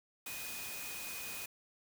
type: tone in noise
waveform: sine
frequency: 2486 Hz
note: D#7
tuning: 2 cents flat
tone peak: -47 dBFS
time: 0.26-1.46 s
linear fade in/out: 5 ms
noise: white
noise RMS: -44 dBFS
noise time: 0.26-1.46 s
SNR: -6 dB
effects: none